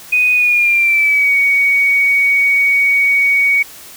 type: tone with pitch glide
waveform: sine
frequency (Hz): 2489 to 2243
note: D#7 to C#7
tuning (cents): 0 to +20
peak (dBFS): -9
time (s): 0.12-3.63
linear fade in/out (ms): 10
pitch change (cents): -180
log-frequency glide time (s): 0.33-1.33
effects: white hiss -36 dBFS RMS until 3.96 s